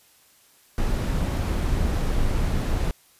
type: noise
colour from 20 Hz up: brown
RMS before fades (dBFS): -23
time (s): 0.78-2.91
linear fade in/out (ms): 0
effects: white hiss -57 dBFS RMS until 3.19 s + resampled to 32000 Hz